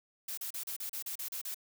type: noise bursts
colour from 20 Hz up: blue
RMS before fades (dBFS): -39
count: 10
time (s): 0.28-1.545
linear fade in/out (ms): 5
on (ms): 95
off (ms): 35
effects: none